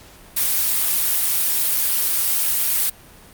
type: noise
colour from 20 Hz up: blue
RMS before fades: -19 dBFS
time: 0.36-2.9 s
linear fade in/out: 10 ms
effects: pink hiss -45 dBFS RMS until 3.33 s + Opus 48 kbps